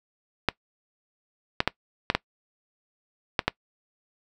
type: clicks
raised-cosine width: 0.3 ms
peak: -4 dBFS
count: 7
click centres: 0.487 / 1.604 / 1.676 / 2.101 / 2.15 / 3.392 / 3.48 s
effects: noise-tail reverb RT60 0.1 s tail -22 dB re dry